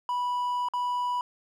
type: tone with dropouts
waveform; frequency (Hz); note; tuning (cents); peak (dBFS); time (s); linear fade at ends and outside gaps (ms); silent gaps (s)
triangle; 983; B5; -8; -24; 0.09-1.21; 1; 0.686-0.736
effects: none